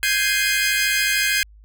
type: chord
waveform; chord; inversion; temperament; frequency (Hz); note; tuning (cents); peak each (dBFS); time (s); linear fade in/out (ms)
sawtooth; Ab major seventh; third; equal; 1568 / 1661.2 / 2093 / 2489; G6 / Ab6 / C7 / Eb7; 0 / 0 / 0 / 0; -20; 0.03-1.43; 0
effects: added 52 Hz sine -44 dBFS peak until 1.64 s